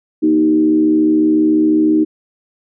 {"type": "tone with frequency modulation", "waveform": "sine", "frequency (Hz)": 311.1, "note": "D#4", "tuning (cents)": 0, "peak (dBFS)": -9, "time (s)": [0.22, 2.05], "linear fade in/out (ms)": 20, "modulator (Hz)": 74.1, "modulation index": 0.6, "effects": []}